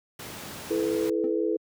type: noise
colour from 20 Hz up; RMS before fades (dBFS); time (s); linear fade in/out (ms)
pink; -39; 0.19-1.1; 5
type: chord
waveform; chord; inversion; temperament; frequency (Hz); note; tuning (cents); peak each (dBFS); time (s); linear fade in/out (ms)
sine; E suspended fourth; none; equal with one note detuned; 329.6 / 430 / 493.9; E4 / A4 / B4; 0 / -40 / 0; -27 / -27 / -30; 0.7-1.57; 10
type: tone with exponential decay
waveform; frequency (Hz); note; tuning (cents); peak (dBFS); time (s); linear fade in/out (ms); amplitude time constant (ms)
triangle; 260.7; C4; -6; -27; 1.24-1.36; 1; 26
effects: high-pass 100 Hz 12 dB/octave